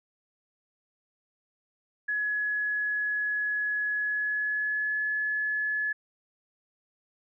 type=tone with pitch glide; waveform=sine; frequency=1690 to 1709.6 Hz; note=G#6 to G#6; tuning=+30 to +50 cents; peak=-26 dBFS; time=2.08-5.93 s; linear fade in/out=10 ms; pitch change=+20 cents; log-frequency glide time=3.94-5.01 s; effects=none